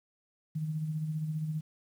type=tone with tremolo; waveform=sine; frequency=155.56 Hz; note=D#3; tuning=in tune; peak=-29 dBFS; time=0.55-1.61 s; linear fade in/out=10 ms; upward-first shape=sine; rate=15 Hz; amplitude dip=45%; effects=10-bit